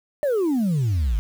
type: exponential sweep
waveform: sine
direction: down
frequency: 612 to 48.71 Hz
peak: -16 dBFS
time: 0.23-1.19 s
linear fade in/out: 0 ms
effects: tanh soft clip ceiling -17 dBFS + 7-bit